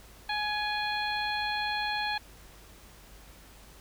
harmonic tone with a mistuned harmonic, 839 Hz, G#5, 17 cents sharp, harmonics 1 / 2 / 3 / 4 / 5, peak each -32 / -34 / -37 / -39 / -37 dBFS, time 0.29-2.18 s, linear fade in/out 5 ms, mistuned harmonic 3, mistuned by -38 cents, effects added 50 Hz sine -54 dBFS peak until 3.8 s + pink hiss -54 dBFS RMS until 3.8 s

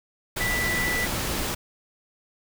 sine tone in noise, 1975.5 Hz, B6, in tune, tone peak -25 dBFS, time 0.4-1.06 s, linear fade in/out 10 ms, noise pink, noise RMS -28 dBFS, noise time 0.36-1.55 s, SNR 0 dB, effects none

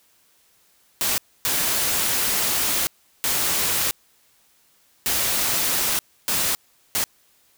white noise bursts at uneven times, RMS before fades -22 dBFS, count 6, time 1.01-1.18 / 1.45-2.87 / 3.24-3.91 / 5.06-5.99 / 6.28-6.55 / 6.95-7.04 s, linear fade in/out 0 ms, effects white hiss -60 dBFS RMS until 7.57 s

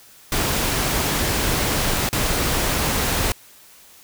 pink noise with dropouts, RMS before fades -21 dBFS, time 0.32-3.32 s, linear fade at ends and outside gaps 1 ms, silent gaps 2.09-2.129 s, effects white hiss -48 dBFS RMS until 4.03 s

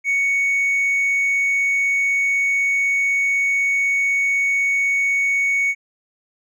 triangle tone with hard clipping, 2226 Hz, C#7, 7 cents sharp, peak -15 dBFS, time 0.04-5.75 s, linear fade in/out 50 ms, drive 1 dB, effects none

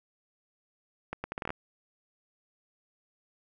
accelerating click train, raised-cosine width 0.5 ms, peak -19 dBFS, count 9, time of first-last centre 1.13-1.505 s, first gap 110 ms, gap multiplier 0.73, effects none

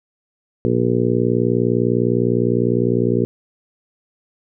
harmonic tone, 59.9 Hz, A#1, 48 cents sharp, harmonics 2 / 3 / 4 / 5 / 6 / 7 / 8, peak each -21 / -23 / -21 / -29 / -21 / -21 / -25 dBFS, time 0.65-3.25 s, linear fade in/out 0 ms, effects none

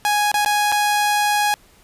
sawtooth tone with dropouts, 830.6 Hz, G#5, in tune, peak -12 dBFS, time 0.05-1.54 s, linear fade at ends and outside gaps 0 ms, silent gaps 0.316-0.342 / 0.448-0.46 / 0.718-0.723 s, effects pink hiss -52 dBFS RMS until 1.83 s + resampled to 32000 Hz

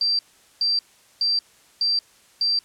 sine tone bursts, 4699 Hz, D8, in tune, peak -18 dBFS, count 5, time 0.01-2.59 s, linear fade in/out 2 ms, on 180 ms, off 420 ms, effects white hiss -55 dBFS RMS until 2.64 s + low-pass 10000 Hz 12 dB/octave

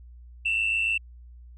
sine tone pair together, 2674 / 2781 Hz, E7 / F7, +24 / -8 cents, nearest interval minor second, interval 68 cents, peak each -22 / -29 dBFS, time 0.45-0.98 s, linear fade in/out 10 ms, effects tanh soft clip ceiling -18 dBFS + added 60 Hz sine -44 dBFS peak until 1.57 s

